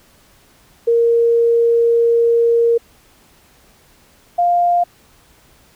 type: tone pair in turn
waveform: sine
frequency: 466.2 / 700.5 Hz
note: A#4 / F5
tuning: 0 / +5 cents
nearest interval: perfect fifth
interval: 705 cents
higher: second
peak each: -10 / -11 dBFS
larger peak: first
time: 0.87-2.78 / 4.38-4.84 s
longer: first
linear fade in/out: 10 ms
effects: pink hiss -51 dBFS RMS until 5.75 s

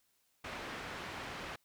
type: low-pass noise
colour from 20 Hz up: white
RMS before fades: -44 dBFS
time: 0.44-1.56 s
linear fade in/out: 5 ms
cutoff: 2100 Hz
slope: 12 dB/octave
effects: white hiss -75 dBFS RMS until 1.64 s

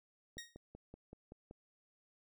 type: click train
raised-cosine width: 2 ms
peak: -38 dBFS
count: 7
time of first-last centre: 0.37-1.511 s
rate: 5.26 Hz
type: tone with exponential decay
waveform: 15% pulse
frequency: 1873 Hz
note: A#6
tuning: 8 cents sharp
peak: -36 dBFS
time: 0.38-0.57 s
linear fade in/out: 2 ms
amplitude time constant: 41 ms
effects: none

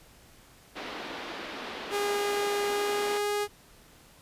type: band-pass noise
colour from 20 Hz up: pink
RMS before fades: -39 dBFS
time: 0.75-3.19 s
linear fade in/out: 20 ms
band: 260 to 4200 Hz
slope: 24 dB/octave
type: tone with pitch glide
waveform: sawtooth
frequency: 407.9 to 412.6 Hz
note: G#4 to G#4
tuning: -31 to -11 cents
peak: -23 dBFS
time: 1.9-3.48 s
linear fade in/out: 50 ms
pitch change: +20 cents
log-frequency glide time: 2.61-3.28 s
effects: pink hiss -56 dBFS RMS until 4.21 s + resampled to 32000 Hz

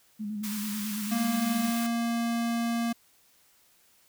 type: tone with vibrato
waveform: sine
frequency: 210 Hz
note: G#3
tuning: 19 cents sharp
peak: -31 dBFS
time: 0.19-1.71 s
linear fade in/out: 20 ms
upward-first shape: square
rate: 9.1 Hz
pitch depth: 40 cents each way
type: high-pass noise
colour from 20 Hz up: white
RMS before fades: -38 dBFS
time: 0.43-1.87 s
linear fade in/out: 10 ms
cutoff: 890 Hz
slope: 96 dB/octave
type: tone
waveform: square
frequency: 233.1 Hz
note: A#3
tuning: in tune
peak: -27 dBFS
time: 1.11-2.93 s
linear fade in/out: 10 ms
effects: white hiss -63 dBFS RMS until 4.08 s

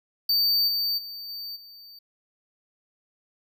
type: tone with level steps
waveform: square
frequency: 4600 Hz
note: D8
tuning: 37 cents flat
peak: -20 / -24 / -36 / -34 / -45 dBFS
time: 0.29-1.99 s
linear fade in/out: 5 ms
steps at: 0.67 / 0.97 / 1.28 / 1.55 s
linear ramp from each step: 20 ms
effects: none

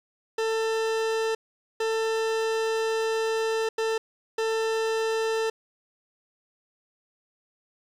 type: tone bursts at uneven times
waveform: 40% pulse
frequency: 445.9 Hz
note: A4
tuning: 23 cents sharp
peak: -23 dBFS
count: 4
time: 0.38-1.35 / 1.8-3.69 / 3.78-3.98 / 4.38-5.5 s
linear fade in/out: 5 ms
effects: low-pass 7000 Hz 12 dB/octave + 9-bit

